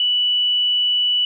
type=tone; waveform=sine; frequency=2960 Hz; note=F#7; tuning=in tune; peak=-15 dBFS; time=0-1.25 s; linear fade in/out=2 ms; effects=none